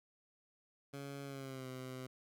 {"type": "tone with pitch glide", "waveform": "15% pulse", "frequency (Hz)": [140, 129.12], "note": ["C#3", "C3"], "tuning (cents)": [18, -23], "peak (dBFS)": -38, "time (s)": [0.93, 2.07], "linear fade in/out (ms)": 10, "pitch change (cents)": -141, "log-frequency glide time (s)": [1.24, 1.67], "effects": []}